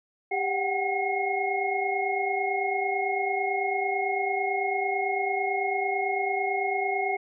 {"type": "tone cluster", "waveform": "sine", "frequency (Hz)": [395.1, 736, 765, 2156], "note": ["G4", "F#5", "G5", "C#7"], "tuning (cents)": [14, -9, -42, -49], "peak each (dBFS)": -30, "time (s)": [0.31, 7.17], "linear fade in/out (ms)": 10, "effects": []}